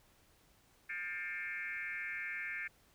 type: tone with frequency modulation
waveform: sine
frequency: 1959 Hz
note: B6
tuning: 15 cents flat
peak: -38 dBFS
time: 0.89-2.68 s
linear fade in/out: 10 ms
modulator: 182 Hz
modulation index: 2.3
effects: pink hiss -68 dBFS RMS until 2.94 s